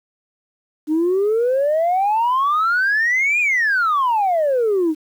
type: exponential two-way sweep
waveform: sine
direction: up then down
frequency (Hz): 299.2 to 2489 to 299.2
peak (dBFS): -13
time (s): 0.87-4.95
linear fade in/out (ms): 50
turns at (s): 3.4
effects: tanh soft clip ceiling -12 dBFS + 8-bit